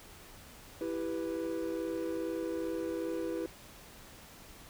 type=chord; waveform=triangle; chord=E minor; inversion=none; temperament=equal; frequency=329.6 / 392 / 493.9 Hz; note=E4 / G4 / B4; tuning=0 / 0 / 0 cents; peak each=-34 / -38 / -36 dBFS; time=0.81-3.46 s; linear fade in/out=2 ms; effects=pink hiss -53 dBFS RMS until 4.69 s